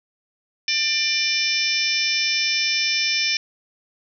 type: harmonic tone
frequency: 595 Hz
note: D5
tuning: 22 cents sharp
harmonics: 3 / 4 / 5 / 6 / 7 / 8 / 9 / 10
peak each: -32 / -23 / -30 / -28 / -35 / -32 / -23 / -31 dBFS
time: 0.68-3.37 s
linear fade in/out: 2 ms
effects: none